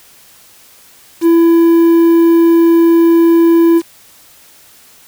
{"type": "tone with quantisation", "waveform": "triangle", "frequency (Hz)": 334.4, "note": "E4", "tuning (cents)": 25, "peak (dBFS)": -3, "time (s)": [1.21, 3.82], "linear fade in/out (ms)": 50, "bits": 5, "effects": ["white hiss -43 dBFS RMS until 5.07 s"]}